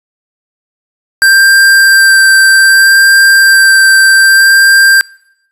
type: tone with vibrato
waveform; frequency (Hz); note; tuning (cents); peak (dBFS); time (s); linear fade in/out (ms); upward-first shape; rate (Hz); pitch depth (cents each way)
square; 1576; G6; +9; -3; 1.22-5.01; 0; sine; 0.64; 11
effects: noise-tail reverb RT60 0.8 s tail -26 dB re dry + resampled to 32000 Hz